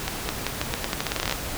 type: accelerating click train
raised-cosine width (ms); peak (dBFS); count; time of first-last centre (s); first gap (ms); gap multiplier
0.2; -7; 18; 0.08-1.325; 210; 0.84
effects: pink hiss -32 dBFS RMS until 1.57 s